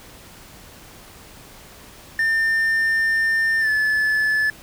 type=tone with pitch glide; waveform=triangle; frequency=1800 to 1731.7 Hz; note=A6 to A6; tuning=+39 to -28 cents; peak=-15 dBFS; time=2.19-4.5 s; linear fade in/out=2 ms; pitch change=-67 cents; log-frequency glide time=3.6-3.7 s; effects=pink hiss -44 dBFS RMS until 4.62 s